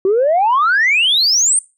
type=exponential sweep; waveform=sine; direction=up; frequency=368.7 to 9150 Hz; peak=-9 dBFS; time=0.05-1.59 s; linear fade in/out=2 ms; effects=noise-tail reverb RT60 0.3 s tail -23 dB re dry + tanh soft clip ceiling -7 dBFS